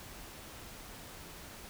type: silence
effects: pink hiss -49 dBFS RMS until 1.69 s